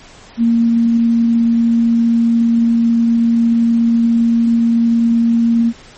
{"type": "tone", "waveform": "sine", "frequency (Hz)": 231.8, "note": "A#3", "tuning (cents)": -10, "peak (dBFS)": -9, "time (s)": [0.37, 5.73], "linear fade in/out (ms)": 50, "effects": ["pink hiss -40 dBFS RMS until 5.97 s", "MP3 32 kbps"]}